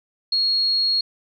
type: tone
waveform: sine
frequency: 4300 Hz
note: C8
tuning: 47 cents sharp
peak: -17 dBFS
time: 0.32-1.01 s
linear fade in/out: 5 ms
effects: none